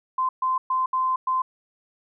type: tone bursts at uneven times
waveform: sine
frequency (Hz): 1035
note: C6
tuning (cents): -19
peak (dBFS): -20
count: 5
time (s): 0.18-0.29 / 0.42-0.58 / 0.7-0.86 / 0.93-1.16 / 1.27-1.42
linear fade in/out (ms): 5
effects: none